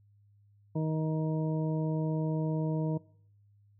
harmonic tone, 157.2 Hz, D#3, 18 cents sharp, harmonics 1 / 2 / 3 / 4 / 6, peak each -29 / -35 / -39 / -41 / -45 dBFS, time 0.75-2.98 s, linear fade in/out 10 ms, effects noise-tail reverb RT60 0.6 s tail -22 dB re dry + added 102 Hz sine -60 dBFS peak until 3.79 s

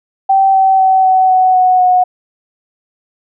sine tone with pitch steps, 775 / 767.4 / 759.9 / 752.5 / 745.1 / 737.9 / 730.7 Hz, G5 / G5 / F#5 / F#5 / F#5 / F#5 / F#5, -20 / -37 / +46 / +29 / +12 / -5 / -22 cents, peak -6 dBFS, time 0.29-2.04 s, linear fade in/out 10 ms, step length 250 ms, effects none

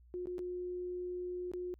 sine tone with dropouts, 359 Hz, F4, 48 cents sharp, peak -37 dBFS, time 0.14-1.74 s, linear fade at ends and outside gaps 0 ms, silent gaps 0.257-0.271 / 0.382-0.391 / 1.516-1.536 s, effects added 60 Hz sine -58 dBFS peak until 1.79 s

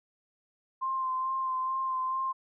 sine tone with vibrato, 1046.5 Hz, C6, in tune, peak -28 dBFS, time 0.81-2.33 s, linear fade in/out 20 ms, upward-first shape sine, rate 2.3 Hz, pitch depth 20 cents each way, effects none

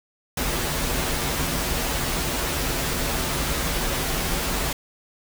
pink noise with comb filter, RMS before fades -25 dBFS, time 0.37-4.73 s, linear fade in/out 5 ms, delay 9.7 ms, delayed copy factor -0.55, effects none

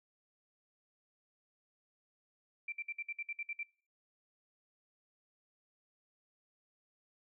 sine tone bursts, 2349 Hz, D7, in tune, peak -37 dBFS, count 10, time 2.68-3.632 s, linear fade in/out 5 ms, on 43 ms, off 58 ms, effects noise-tail reverb RT60 0.5 s tail -25 dB re dry

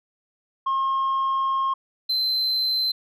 sine tone pair in turn, 1074 / 4083 Hz, C6 / C8, +45 / -43 cents, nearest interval octave + major seventh, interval 2312 cents, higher second, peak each -18 dBFS, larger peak neither, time 0.66-1.74 / 2.09-2.92 s, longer first, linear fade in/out 10 ms, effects tanh soft clip ceiling -19 dBFS

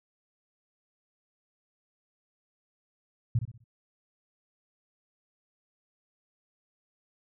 sine tone with echo, 116.54 Hz, A#2, in tune, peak -21 dBFS, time 3.35-3.39 s, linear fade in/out 5 ms, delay 63 ms, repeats 4, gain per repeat -9 dB, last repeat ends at 3.642 s, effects none

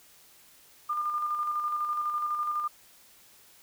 sine tone with tremolo, 1204 Hz, D6, 43 cents sharp, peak -26 dBFS, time 0.89-2.68 s, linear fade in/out 10 ms, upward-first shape square, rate 12 Hz, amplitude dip 35%, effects white hiss -57 dBFS RMS until 3.62 s

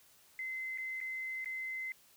sine tone with dropouts, 2059 Hz, C7, 28 cents flat, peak -37 dBFS, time 0.39-1.92 s, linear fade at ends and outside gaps 1 ms, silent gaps 0.776-0.783 / 1.004-1.012 / 1.445-1.458 s, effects white hiss -64 dBFS RMS until 2.16 s

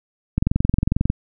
click train, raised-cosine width 5 ms, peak -5 dBFS, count 17, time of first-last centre 0.38-1.101 s, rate 22.2 Hz, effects none

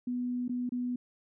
sine tone with dropouts, 246.7 Hz, B3, 2 cents flat, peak -30 dBFS, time 0.07-0.96 s, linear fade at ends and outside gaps 5 ms, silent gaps 0.481-0.493 / 0.693-0.72 s, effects none

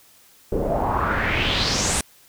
pink noise with low-pass filter sweep, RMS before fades -22 dBFS, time 0.52-2.01 s, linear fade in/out 2 ms, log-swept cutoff 420 to 9500 Hz, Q 3.8, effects white hiss -53 dBFS RMS until 2.28 s

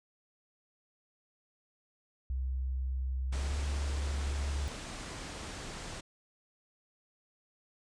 sine tone with pitch glide, 64.8 to 70.66 Hz, C2 to C#2, -16 to +34 cents, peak -31 dBFS, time 2.3-4.68 s, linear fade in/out 0 ms, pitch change +150 cents, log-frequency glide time 3.31-3.51 s
pink low-pass noise, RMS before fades -43 dBFS, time 3.32-6.01 s, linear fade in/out 10 ms, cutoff 9100 Hz, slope 48 dB/octave
effects none

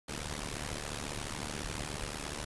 pink noise with amplitude modulation, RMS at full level -35 dBFS, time 0.08-2.45 s, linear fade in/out 10 ms, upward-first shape sine, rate 74.2 Hz, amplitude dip 90%, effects resampled to 24000 Hz

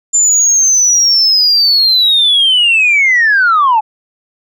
sine linear sweep, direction down, 7190 to 830.6 Hz, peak -5 dBFS, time 0.13-3.81 s, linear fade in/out 20 ms, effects tanh soft clip ceiling -3 dBFS

